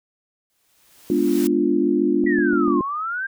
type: noise with exponential growth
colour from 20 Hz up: white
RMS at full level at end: -31 dBFS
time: 0.5-1.47 s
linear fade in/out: 0 ms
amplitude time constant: 210 ms
type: chord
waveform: sine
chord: G# diminished seventh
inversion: none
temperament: equal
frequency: 207.7 / 246.9 / 293.7 / 349.2 Hz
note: G#3 / B3 / D4 / F4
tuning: 0 / 0 / 0 / 0 cents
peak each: -25 / -23 / -20 / -20 dBFS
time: 1.1-2.81 s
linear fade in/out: 2 ms
type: click train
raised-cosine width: 2 ms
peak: -23 dBFS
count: 4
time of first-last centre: 2.24-2.68 s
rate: 6.82 Hz
type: exponential two-way sweep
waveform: sine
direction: down then up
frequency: 1975.5 to 1046.5 to 1613 Hz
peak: -23 dBFS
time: 2.26-3.27 s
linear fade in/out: 10 ms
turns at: 2.8 s
effects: none